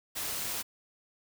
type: noise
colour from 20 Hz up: white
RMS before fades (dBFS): -35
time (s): 0.15-0.63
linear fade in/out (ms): 20
effects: none